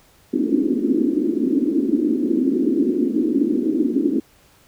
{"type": "band-pass noise", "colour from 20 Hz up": "white", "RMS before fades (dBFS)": -19, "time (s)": [0.33, 4.2], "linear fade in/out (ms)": 10, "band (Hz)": [240, 340], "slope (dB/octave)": 48, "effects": ["pink hiss -54 dBFS RMS until 4.67 s"]}